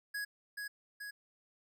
square tone with echo, 1666 Hz, G#6, 5 cents sharp, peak -37 dBFS, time 0.14-0.25 s, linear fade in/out 10 ms, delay 430 ms, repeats 2, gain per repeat -3 dB, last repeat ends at 1.11 s, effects none

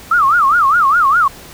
sine tone with vibrato, 1244.5 Hz, D#6, in tune, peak -8 dBFS, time 0.11-1.28 s, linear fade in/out 5 ms, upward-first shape sine, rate 4.9 Hz, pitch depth 260 cents each way, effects pink hiss -36 dBFS RMS until 1.53 s

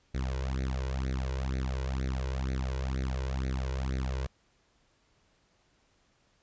sawtooth tone with flanger, 65.41 Hz, C2, in tune, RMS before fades -32 dBFS, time 0.14-4.27 s, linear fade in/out 10 ms, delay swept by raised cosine 0.48 to 2.08 ms, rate 2.1 Hz, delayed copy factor +0.95, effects pink hiss -69 dBFS RMS until 6.42 s + resampled to 16000 Hz

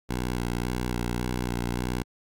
10% pulse tone with vibrato, 60.6 Hz, B1, 32 cents flat, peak -19 dBFS, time 0.09-2.03 s, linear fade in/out 10 ms, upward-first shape square, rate 1.8 Hz, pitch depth 28 cents each way, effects Opus 48 kbps

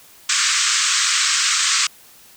white band-pass noise, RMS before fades -18 dBFS, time 0.29-1.87 s, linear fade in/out 5 ms, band 1100 to 8200 Hz, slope 96 dB/octave, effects white hiss -47 dBFS RMS until 2.36 s

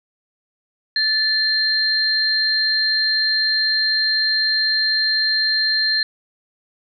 sine tone pair together, 1749 / 4172 Hz, A6 / C8, -11 / -6 cents, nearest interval octave + minor third, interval 1505 cents, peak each -21 / -17 dBFS, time 0.96-6.03 s, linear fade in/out 2 ms, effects none

